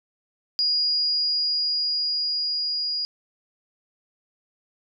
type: tone with level ramp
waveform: sine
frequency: 4873 Hz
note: D#8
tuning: 37 cents flat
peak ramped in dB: -19 to -24 dBFS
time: 0.59-3.05 s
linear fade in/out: 0 ms
effects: none